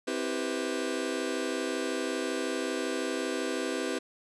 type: chord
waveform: sawtooth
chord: C major seventh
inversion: none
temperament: just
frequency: 261.6 / 327 / 392.4 / 490.5 Hz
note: C4 / E4 / G4 / B4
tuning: 0 / -14 / +2 / -12 cents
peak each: -31 dBFS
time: 0.07-3.99 s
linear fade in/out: 10 ms
effects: resampled to 24000 Hz